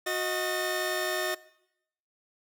sawtooth tone cluster, 365.7 / 627 / 1810 Hz, F#4 / D#5 / A6, -20 / +13 / +48 cents, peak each -29 dBFS, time 0.06-1.35 s, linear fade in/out 10 ms, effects noise-tail reverb RT60 0.8 s tail -20 dB re dry

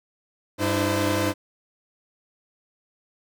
sawtooth tone cluster, 98.3 / 299 / 329.2 / 516 Hz, G2 / D4 / E4 / C5, +5 / +31 / -2 / -24 cents, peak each -23 dBFS, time 0.58-1.34 s, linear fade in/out 50 ms, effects none

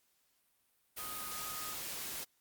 sine tone in noise, 1249 Hz, D#6, 6 cents sharp, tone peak -46 dBFS, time 0.98-1.75 s, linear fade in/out 20 ms, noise white, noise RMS -42 dBFS, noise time 0.96-2.25 s, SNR -7 dB, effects white hiss -75 dBFS RMS until 2.4 s + Opus 48 kbps

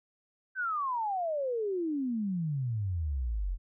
sine exponential sweep, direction down, 1568 to 41.2 Hz, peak -29 dBFS, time 0.55-3.58 s, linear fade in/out 50 ms, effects none

